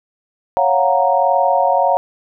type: chord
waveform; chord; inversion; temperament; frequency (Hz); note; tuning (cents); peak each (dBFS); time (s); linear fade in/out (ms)
sine; Gb major seventh; second; equal; 554.4 / 698.5 / 740 / 932.3; Db5 / F5 / Gb5 / Bb5; 0 / 0 / 0 / 0; -17; 0.57-1.97; 0
effects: none